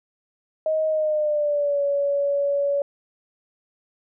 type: tone with pitch glide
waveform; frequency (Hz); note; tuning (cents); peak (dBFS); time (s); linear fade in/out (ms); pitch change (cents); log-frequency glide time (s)
sine; 628 to 566; D#5 to C#5; +16 to +36; -19; 0.66-2.82; 2; -180; 0.88-1.82
effects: none